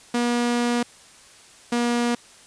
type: tone pair in turn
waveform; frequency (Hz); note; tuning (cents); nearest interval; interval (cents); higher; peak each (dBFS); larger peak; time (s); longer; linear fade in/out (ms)
sawtooth; 240 / 239; B3 / A#3; -49 / +43; unison; 8; first; -16; neither; 0.14-0.83 / 1.72-2.15; first; 5
effects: white hiss -49 dBFS RMS until 2.46 s + resampled to 22050 Hz